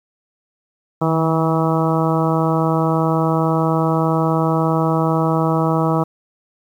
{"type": "harmonic tone with a mistuned harmonic", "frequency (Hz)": 161.8, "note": "E3", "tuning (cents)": -32, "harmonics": [1, 2, 3, 4, 5, 6, 7, 8], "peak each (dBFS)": [-18, -21, -23, -24, -25, -26, -26, -27], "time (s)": [1.01, 6.04], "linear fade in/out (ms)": 10, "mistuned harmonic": 1, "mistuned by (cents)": -32, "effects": ["8-bit"]}